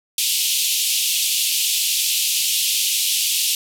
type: band-pass noise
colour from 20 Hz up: pink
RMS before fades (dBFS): -20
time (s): 0.18-3.55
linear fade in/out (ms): 2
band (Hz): 2700 to 15000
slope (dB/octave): 48
effects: none